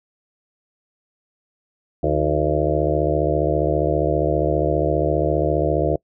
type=harmonic tone with a mistuned harmonic; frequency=74.9 Hz; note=D2; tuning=35 cents sharp; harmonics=1 / 2 / 4 / 5 / 6 / 7 / 8 / 9; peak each=-25 / -25 / -25 / -25 / -25 / -25 / -25 / -25 dBFS; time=2.03-5.96 s; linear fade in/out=5 ms; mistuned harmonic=4; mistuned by=+86 cents; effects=noise-tail reverb RT60 0.1 s tail -25 dB re dry